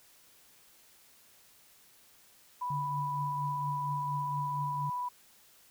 sine tone with vibrato, 987.8 Hz, B5, in tune, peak -32 dBFS, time 2.61-5.09 s, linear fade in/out 10 ms, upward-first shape sine, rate 17 Hz, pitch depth 10 cents each way
sine tone with tremolo, 145 Hz, D3, 22 cents flat, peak -33 dBFS, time 2.7-4.9 s, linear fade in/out 5 ms, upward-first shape triangle, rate 4.3 Hz, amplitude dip 60%
effects white hiss -61 dBFS RMS until 5.7 s

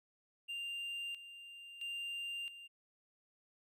triangle tone with tremolo, 2791 Hz, F7, 2 cents flat, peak -38 dBFS, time 0.48-2.68 s, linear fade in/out 20 ms, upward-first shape square, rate 0.75 Hz, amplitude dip 70%, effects none

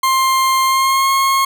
40% pulse tone with pitch glide, 1056 to 1081.9 Hz, C6 to C#6, +16 to -42 cents, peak -11 dBFS, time 0.03-1.45 s, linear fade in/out 5 ms, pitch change +42 cents, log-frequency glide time 0.65-1.1 s, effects none

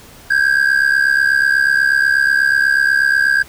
triangle ring-modulated tone, 1606 Hz, G6, 41 cents sharp, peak -6 dBFS, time 0.3-3.43 s, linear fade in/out 10 ms, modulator 34.1 Hz, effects pink hiss -41 dBFS RMS until 3.48 s

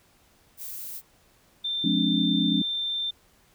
violet noise, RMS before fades -37 dBFS, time 0.57-1.02 s, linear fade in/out 50 ms
sine tone, 3576 Hz, A7, 27 cents sharp, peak -26 dBFS, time 1.64-3.11 s, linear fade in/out 10 ms
sine chord, D half-diminished seventh, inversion first, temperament just, 176.2 / 211.4 / 264.3 / 293.7 Hz, F3 / Ab3 / C4 / D4, +16 / +31 / +18 / 0 cents, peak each -27 dBFS, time 1.84-2.62 s, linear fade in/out 5 ms
effects pink hiss -61 dBFS RMS until 3.54 s

